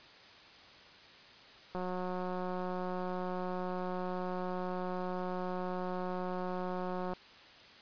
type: click train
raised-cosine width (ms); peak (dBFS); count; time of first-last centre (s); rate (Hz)
1; -25; 981; 1.75-7.135; 182
effects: white hiss -55 dBFS RMS until 7.81 s + resampled to 11025 Hz